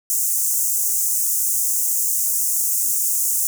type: high-pass noise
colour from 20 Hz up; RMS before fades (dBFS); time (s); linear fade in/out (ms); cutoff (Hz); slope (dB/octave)
pink; -20; 0.1-3.47; 0; 6500; 48
effects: none